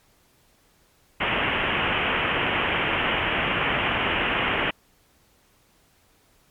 white low-pass noise, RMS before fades -24 dBFS, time 1.2-4.71 s, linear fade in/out 10 ms, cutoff 3100 Hz, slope 96 dB/octave, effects pink hiss -61 dBFS RMS until 6.5 s + MP3 96 kbps

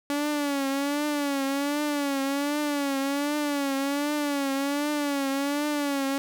sawtooth tone with vibrato, 284.4 Hz, C#4, 45 cents sharp, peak -21 dBFS, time 0.1-6.18 s, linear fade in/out 0 ms, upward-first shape triangle, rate 1.3 Hz, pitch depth 90 cents each way, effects none

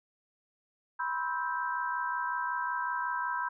sine chord, C major seventh, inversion third, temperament just, 981.1 / 1046.5 / 1308.1 / 1569.8 Hz, B5 / C6 / E6 / G6, -12 / 0 / -14 / +2 cents, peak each -33 / -39 / -39 / -35 dBFS, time 0.99-3.49 s, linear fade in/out 10 ms, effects none

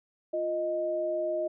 sine tone pair together, 349.2 / 622.2 Hz, F4 / D#5, 0 / 0 cents, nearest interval minor seventh, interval 1000 cents, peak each -34 / -28 dBFS, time 0.33-1.48 s, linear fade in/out 10 ms, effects none

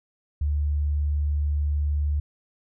sine tone, 73.42 Hz, D2, in tune, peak -21 dBFS, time 0.41-2.2 s, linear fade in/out 5 ms, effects none

